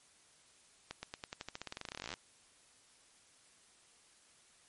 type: accelerating click train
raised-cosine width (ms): 0.2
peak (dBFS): -24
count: 28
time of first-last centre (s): 0.91-2.139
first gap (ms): 120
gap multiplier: 0.91
effects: white hiss -65 dBFS RMS until 4.68 s + MP3 48 kbps